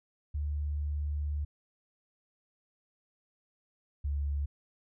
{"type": "tone pair in turn", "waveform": "sine", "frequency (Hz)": [73.6, 71.5], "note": ["D2", "D2"], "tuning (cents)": [4, -46], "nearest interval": "minor second", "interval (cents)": 50, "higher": "first", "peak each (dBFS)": [-30, -29], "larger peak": "second", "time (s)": [[0.34, 1.45], [4.04, 4.46]], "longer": "first", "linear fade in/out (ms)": 10, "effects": []}